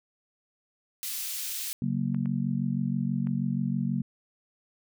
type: high-pass noise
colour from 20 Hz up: white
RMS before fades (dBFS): -34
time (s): 1.03-1.73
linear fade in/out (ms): 0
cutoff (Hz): 2800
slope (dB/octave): 12
type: chord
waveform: sine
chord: F# major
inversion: second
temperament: just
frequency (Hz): 138.75 / 185 / 231.2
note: C#3 / F#3 / A#3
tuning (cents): +2 / 0 / -14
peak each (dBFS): -30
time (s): 1.82-4.02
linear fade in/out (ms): 2
type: clicks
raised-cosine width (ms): 0.5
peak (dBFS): -32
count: 3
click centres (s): 2.146 / 2.258 / 3.271
effects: none